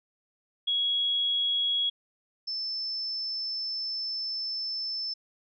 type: tone pair in turn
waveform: sine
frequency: 3327 / 5281 Hz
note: G#7 / E8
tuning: +2 / +2 cents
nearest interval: minor sixth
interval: 800 cents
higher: second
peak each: -24 / -30 dBFS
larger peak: first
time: 0.67-1.9 / 2.47-5.14 s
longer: second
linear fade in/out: 10 ms
effects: none